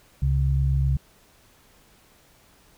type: tone pair together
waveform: sine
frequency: 67.76 / 135.8 Hz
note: C#2 / C#3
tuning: -39 / -35 cents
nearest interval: octave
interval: 1204 cents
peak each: -21 / -22 dBFS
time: 0.22-0.97 s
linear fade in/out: 5 ms
effects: pink hiss -57 dBFS RMS until 2.77 s